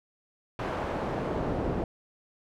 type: noise with band-pass filter sweep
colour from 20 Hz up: brown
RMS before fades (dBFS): -31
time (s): 0.59-1.84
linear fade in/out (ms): 2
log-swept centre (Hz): 980 to 400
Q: 0.83
effects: none